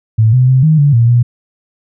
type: tone with pitch steps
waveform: sine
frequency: 110.6 / 127.2 / 130.4 / 156.7 / 143.8 / 116.9 / 120.6 Hz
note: A2 / C3 / C3 / D#3 / D3 / A#2 / B2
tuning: +9 / -48 / -5 / +13 / -36 / +5 / -41 cents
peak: -5 dBFS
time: 0.18-1.23 s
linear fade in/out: 10 ms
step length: 150 ms
effects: none